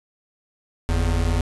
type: tone pair together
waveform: square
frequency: 47.82 / 83 Hz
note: G1 / E2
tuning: -42 / +12 cents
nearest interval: minor seventh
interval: 954 cents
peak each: -22 dBFS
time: 0.89-1.41 s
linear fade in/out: 0 ms
effects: resampled to 24000 Hz + 9-bit